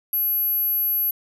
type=tone; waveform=sine; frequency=11700 Hz; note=F#9; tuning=21 cents flat; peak=-19 dBFS; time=0.13-1.11 s; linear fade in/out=5 ms; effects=none